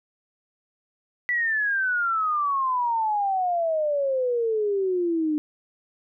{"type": "exponential sweep", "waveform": "sine", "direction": "down", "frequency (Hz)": [1975.5, 297.5], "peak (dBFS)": -21, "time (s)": [1.29, 5.38], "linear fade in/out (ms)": 0, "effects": []}